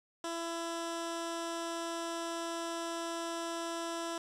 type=tone with low-pass filter; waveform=15% pulse; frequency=334.8 Hz; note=E4; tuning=27 cents sharp; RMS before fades=-38 dBFS; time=0.24-4.18 s; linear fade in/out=2 ms; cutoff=8300 Hz; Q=1.6; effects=11-bit